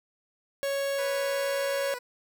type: tone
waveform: 45% pulse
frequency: 554.4 Hz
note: C#5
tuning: in tune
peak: -27 dBFS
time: 0.63-1.94 s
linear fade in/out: 0 ms
type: tone with vibrato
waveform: 15% pulse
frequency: 493.9 Hz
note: B4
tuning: in tune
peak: -29 dBFS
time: 0.98-1.99 s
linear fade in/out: 10 ms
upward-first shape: sine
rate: 19 Hz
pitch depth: 14 cents each way
effects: none